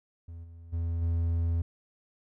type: tone with level steps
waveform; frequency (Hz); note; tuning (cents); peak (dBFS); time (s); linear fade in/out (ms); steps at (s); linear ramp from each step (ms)
triangle; 83.9; E2; +31; -38 / -43 / -26 / -23; 0.28-1.62; 5; 0.43 / 0.72 / 1.01; 20
effects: none